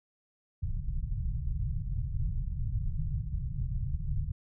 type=low-pass noise; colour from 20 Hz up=pink; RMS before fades=-32 dBFS; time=0.62-4.32 s; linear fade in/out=10 ms; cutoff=150 Hz; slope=48 dB/octave; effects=none